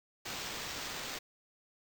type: noise with sample-and-hold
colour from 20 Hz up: blue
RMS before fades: -41 dBFS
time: 0.25-1.19 s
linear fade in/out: 10 ms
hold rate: 11025 Hz
effects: none